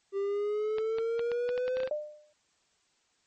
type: exponential sweep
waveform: triangle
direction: up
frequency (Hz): 392 to 523.3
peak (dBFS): -26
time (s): 0.12-1.9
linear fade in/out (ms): 50
type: clicks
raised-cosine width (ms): 0.3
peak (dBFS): -23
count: 11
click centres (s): 0.784 / 0.985 / 1.194 / 1.317 / 1.491 / 1.578 / 1.68 / 1.77 / 1.803 / 1.833 / 1.875
type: tone with exponential decay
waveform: sine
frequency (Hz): 601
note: D5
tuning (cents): +40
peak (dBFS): -26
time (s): 1.91-2.33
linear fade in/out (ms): 2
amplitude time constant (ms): 91
effects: white hiss -71 dBFS RMS until 3.26 s + MP3 32 kbps